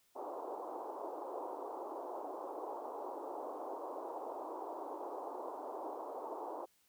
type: band-pass noise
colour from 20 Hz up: white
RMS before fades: -44 dBFS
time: 0.15-6.66 s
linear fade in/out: 20 ms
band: 310 to 1000 Hz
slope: 48 dB/octave
effects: white hiss -73 dBFS RMS until 6.88 s